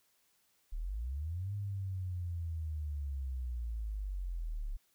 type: linear two-way sweep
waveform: sine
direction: up then down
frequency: 32.97 to 102.7 to 33.9 Hz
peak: -35 dBFS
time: 0.72-4.77 s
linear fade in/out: 10 ms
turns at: 1.54 s
effects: white hiss -73 dBFS RMS until 4.94 s